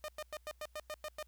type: tone bursts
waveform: sawtooth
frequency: 609 Hz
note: D#5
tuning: 37 cents flat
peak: -36 dBFS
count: 9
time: 0.04-1.227 s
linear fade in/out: 0 ms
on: 43 ms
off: 100 ms
effects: added 60 Hz sine -62 dBFS peak until 1.27 s + white hiss -75 dBFS RMS until 1.27 s